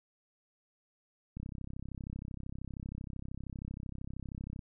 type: click train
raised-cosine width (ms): 5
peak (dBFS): -29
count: 107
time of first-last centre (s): 1.37-4.592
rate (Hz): 32.9
effects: none